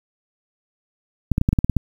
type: clicks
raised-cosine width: 5 ms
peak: -4 dBFS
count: 9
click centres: 1.317 / 1.381 / 1.414 / 1.489 / 1.53 / 1.588 / 1.645 / 1.697 / 1.767 s
effects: 7-bit

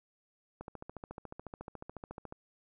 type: click train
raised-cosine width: 1 ms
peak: -29 dBFS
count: 25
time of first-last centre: 0.61-2.324 s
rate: 14 Hz
effects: none

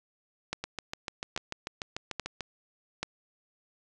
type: two click trains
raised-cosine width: 0.2 ms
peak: -17 / -14 dBFS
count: 13 / 4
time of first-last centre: 0.64-2.407 / 0.53-3.03 s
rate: 6.79 / 1.2 Hz
effects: resampled to 22050 Hz + 8-bit

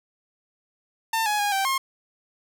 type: tone with pitch steps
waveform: sawtooth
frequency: 899 / 838 / 820 / 779 / 1071 Hz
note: A5 / G#5 / G#5 / G5 / C6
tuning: +37 / +15 / -22 / -11 / +40 cents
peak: -18 dBFS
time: 1.13-1.78 s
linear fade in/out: 5 ms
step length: 130 ms
effects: 10-bit

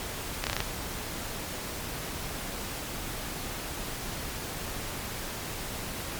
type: slowing click train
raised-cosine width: 0.2 ms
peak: -10 dBFS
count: 6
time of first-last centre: 0.44-0.604 s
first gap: 28 ms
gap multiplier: 1.08
effects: pink hiss -36 dBFS RMS until 6.19 s + MP3 96 kbps

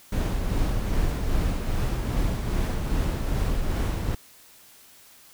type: noise with tremolo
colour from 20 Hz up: brown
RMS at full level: -23 dBFS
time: 0.12-4.15 s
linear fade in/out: 5 ms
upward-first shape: triangle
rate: 2.5 Hz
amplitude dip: 40%
effects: white hiss -52 dBFS RMS until 5.33 s

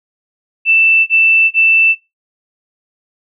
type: tone bursts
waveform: sine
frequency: 2659 Hz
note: E7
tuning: 14 cents sharp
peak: -6 dBFS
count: 3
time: 0.65-1.956 s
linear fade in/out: 50 ms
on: 420 ms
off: 23 ms
effects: noise-tail reverb RT60 0.2 s tail -21 dB re dry

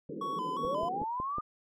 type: band-pass noise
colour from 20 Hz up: white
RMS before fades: -41 dBFS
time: 0.09-1.04 s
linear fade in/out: 2 ms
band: 150 to 520 Hz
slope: 96 dB/octave
type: tone with vibrato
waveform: triangle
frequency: 1063 Hz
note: C6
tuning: 27 cents sharp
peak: -31 dBFS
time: 0.21-0.89 s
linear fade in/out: 5 ms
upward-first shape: square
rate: 2.8 Hz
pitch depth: 83 cents each way
type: linear sweep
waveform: sine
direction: up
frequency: 466.2 to 1232 Hz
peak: -32 dBFS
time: 0.63-1.41 s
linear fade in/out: 10 ms
type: click train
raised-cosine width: 2 ms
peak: -26 dBFS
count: 5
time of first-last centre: 0.65-1.384 s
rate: 5.45 Hz
effects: none

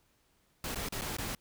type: noise with dropouts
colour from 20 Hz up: pink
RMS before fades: -37 dBFS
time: 0.64-1.35 s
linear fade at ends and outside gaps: 2 ms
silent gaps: 0.747-0.757 / 0.887-0.923 / 1.012-1.018 / 1.168-1.184 s
effects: pink hiss -71 dBFS RMS until 1.4 s

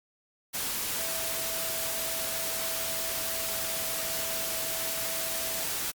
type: tone in noise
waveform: sine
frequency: 656 Hz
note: E5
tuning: 9 cents flat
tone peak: -40 dBFS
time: 0.98-5.65 s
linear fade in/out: 20 ms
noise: white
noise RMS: -32 dBFS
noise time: 0.53-5.92 s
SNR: -11 dB
effects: Opus 48 kbps

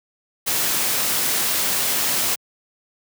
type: noise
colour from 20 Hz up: white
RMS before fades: -21 dBFS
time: 0.46-2.36 s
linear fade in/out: 20 ms
effects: high-pass 100 Hz 12 dB/octave

